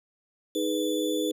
sine chord, G# minor, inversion second, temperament equal, 311.1 / 415.3 / 493.9 Hz, D#4 / G#4 / B4, 0 / 0 / 0 cents, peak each -28 / -31 / -30 dBFS, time 0.55-1.32 s, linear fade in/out 10 ms
sawtooth tone with vibrato, 3470 Hz, A7, 25 cents flat, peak -32 dBFS, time 0.55-1.31 s, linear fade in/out 0 ms, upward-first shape triangle, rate 18 Hz, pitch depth 10 cents each way
effects none

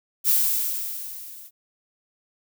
violet noise with level ramp, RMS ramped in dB -17 to -44 dBFS, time 0.24-1.51 s, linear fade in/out 50 ms, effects none

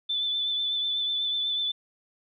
sine tone with vibrato, 3508 Hz, A7, 6 cents flat, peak -25 dBFS, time 0.09-1.72 s, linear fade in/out 10 ms, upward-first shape sine, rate 8.1 Hz, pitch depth 24 cents each way, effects none

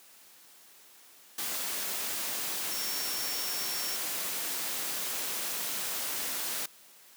sine tone in noise, 5480 Hz, F8, 34 cents flat, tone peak -37 dBFS, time 2.71-3.96 s, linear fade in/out 5 ms, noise white, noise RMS -34 dBFS, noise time 1.38-6.66 s, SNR -6 dB, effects white hiss -56 dBFS RMS until 7.16 s + high-pass 200 Hz 12 dB/octave

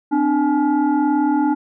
sine tone with frequency modulation, 297.9 Hz, D4, 25 cents sharp, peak -14 dBFS, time 0.11-1.55 s, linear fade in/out 20 ms, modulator 558 Hz, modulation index 0.97, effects none

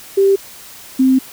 sine tone pair in turn, 392 / 261.6 Hz, G4 / C4, 0 / 0 cents, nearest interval perfect fifth, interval 700 cents, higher first, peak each -8 dBFS, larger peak neither, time 0.17-0.36 / 0.99-1.19 s, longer second, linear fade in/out 10 ms, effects white hiss -37 dBFS RMS until 1.32 s

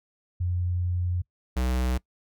sine / square tone pair in turn, 88.9 / 62.86 Hz, F2 / B1, +31 / +31 cents, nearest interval tritone, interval 600 cents, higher first, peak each -24 dBFS, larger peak neither, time 0.4-1.22 / 1.56-1.98 s, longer first, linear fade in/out 10 ms, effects noise-tail reverb RT60 0.1 s tail -22 dB re dry

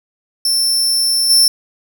sawtooth tone with level steps, 5370 Hz, E8, 31 cents sharp, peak -10 / -5 dBFS, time 0.45-1.48 s, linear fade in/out 2 ms, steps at 1.29 s, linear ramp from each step 20 ms, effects none

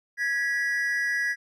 triangle tone pair together, 1661.2 / 1944.4 Hz, G#6 / B6, 0 / -28 cents, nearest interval minor third, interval 272 cents, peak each -25 dBFS, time 0.17-1.36 s, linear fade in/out 50 ms, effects none

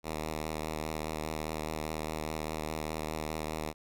5% pulse tone with vibrato, 77.9 Hz, D#2, 3 cents sharp, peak -23 dBFS, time 0.03-3.74 s, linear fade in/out 50 ms, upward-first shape sine, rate 4.9 Hz, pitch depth 25 cents each way, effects none

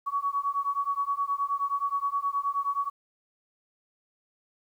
sine beating tone pair, 1121 / 1130.5 Hz, C#6 / C#6, +19 / +34 cents, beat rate 9.5 Hz, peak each -29 / -29 dBFS, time 0.06-2.9 s, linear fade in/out 20 ms, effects 10-bit

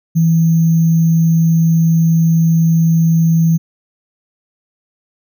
sine tone with sample-and-hold, 164.1 Hz, E3, 8 cents flat, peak -8 dBFS, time 0.15-3.58 s, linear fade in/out 20 ms, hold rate 6300 Hz, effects none

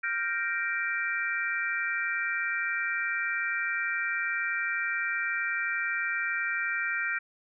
sine chord, G minor seventh, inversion third, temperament equal, 1396.9 / 1568 / 1864.7 / 2349 Hz, F6 / G6 / Bb6 / D7, 0 / 0 / 0 / 0 cents, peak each -33 dBFS, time 0.03-7.19 s, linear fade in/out 10 ms, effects none

